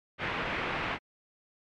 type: low-pass noise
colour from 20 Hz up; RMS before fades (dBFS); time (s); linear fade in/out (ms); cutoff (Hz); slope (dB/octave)
white; -33; 0.18-0.99; 50; 2500; 24
effects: MP3 96 kbps